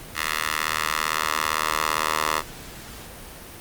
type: tone with high-pass filter sweep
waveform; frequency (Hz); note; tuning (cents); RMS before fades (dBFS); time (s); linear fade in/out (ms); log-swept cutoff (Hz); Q
10% pulse; 77.7; D#2; -2; -25; 0.14-2.43; 50; 1600 to 920; 1.5
effects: pink hiss -40 dBFS RMS until 3.6 s + Opus 32 kbps